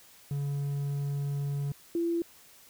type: tone pair in turn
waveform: triangle / sine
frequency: 141.7 / 338.4 Hz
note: C#3 / E4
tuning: +38 / +45 cents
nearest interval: octave + minor third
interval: 1507 cents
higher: second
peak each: -27 / -26 dBFS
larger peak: second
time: 0.31-1.72 / 1.95-2.22 s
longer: first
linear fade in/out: 2 ms
effects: white hiss -56 dBFS RMS until 2.69 s